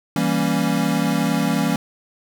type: chord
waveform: square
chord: E diminished seventh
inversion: none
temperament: equal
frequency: 164.81 / 196 / 233.1 / 277.2 Hz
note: E3 / G3 / Bb3 / Db4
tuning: 0 / 0 / 0 / 0 cents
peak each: -24 dBFS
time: 0.16-1.76 s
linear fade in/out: 2 ms
effects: none